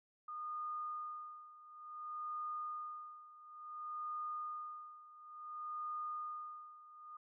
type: tone with tremolo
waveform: sine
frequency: 1224 Hz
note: D#6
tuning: 29 cents flat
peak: -39 dBFS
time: 0.28-7.17 s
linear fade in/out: 5 ms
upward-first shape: sine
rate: 0.57 Hz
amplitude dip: 85%
effects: none